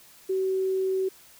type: tone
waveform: sine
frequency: 379.5 Hz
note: F#4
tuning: 44 cents sharp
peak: -23 dBFS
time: 0.29-1.09 s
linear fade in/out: 10 ms
effects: white hiss -53 dBFS RMS until 1.39 s